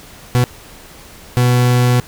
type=tone bursts at uneven times; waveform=40% pulse; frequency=123.47 Hz; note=B2; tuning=in tune; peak=-9 dBFS; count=2; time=0.35-0.44 / 1.37-2 s; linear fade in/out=0 ms; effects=pink hiss -39 dBFS RMS until 2.07 s